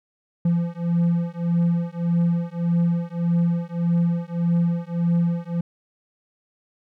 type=beating tone pair; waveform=triangle; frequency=170.1 / 171.8 Hz; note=F3 / F3; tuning=-45 / -28 cents; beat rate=1.7 Hz; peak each=-20 dBFS; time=0.45-5.61 s; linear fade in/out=5 ms; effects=none